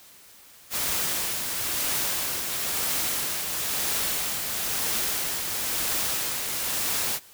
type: noise with tremolo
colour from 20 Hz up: white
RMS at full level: -26 dBFS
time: 0.7-7.2 s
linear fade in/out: 50 ms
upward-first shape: triangle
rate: 1 Hz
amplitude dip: 40%
effects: white hiss -51 dBFS RMS until 7.33 s